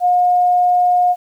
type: tone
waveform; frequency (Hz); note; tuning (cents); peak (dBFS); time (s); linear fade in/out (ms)
sine; 717; F5; +45; -10; 0-1.16; 50
effects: 8-bit